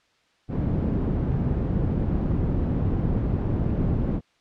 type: low-pass noise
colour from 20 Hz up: white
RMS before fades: -24 dBFS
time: 0.48-4.21 s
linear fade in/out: 50 ms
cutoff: 190 Hz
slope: 12 dB/octave
effects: white hiss -64 dBFS RMS until 4.4 s + low-pass 4000 Hz 12 dB/octave